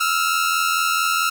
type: tone pair together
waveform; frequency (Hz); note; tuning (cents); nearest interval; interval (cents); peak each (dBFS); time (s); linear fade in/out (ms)
sawtooth; 1302 / 1386.5; E6 / F6; -22 / -13; minor second; 109; -17; 0-1.3; 10
effects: none